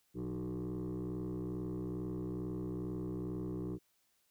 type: tone with frequency modulation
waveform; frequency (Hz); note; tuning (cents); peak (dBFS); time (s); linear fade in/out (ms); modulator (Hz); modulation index
sine; 241.5; B3; -39; -34; 0.14-3.79; 50; 62.3; 2.4
effects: tanh soft clip ceiling -36 dBFS + white hiss -75 dBFS RMS until 4.3 s